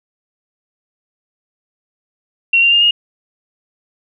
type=tone with pitch steps; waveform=sine; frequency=2738 / 2776 / 2815 / 2854 Hz; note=F7 / F7 / F7 / F7; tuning=-35 / -11 / +13 / +37 cents; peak=-8 dBFS; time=2.53-2.91 s; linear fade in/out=5 ms; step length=95 ms; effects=none